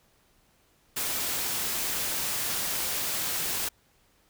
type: noise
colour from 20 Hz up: white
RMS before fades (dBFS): -30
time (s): 0.96-3.69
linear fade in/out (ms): 10
effects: pink hiss -65 dBFS RMS until 4.29 s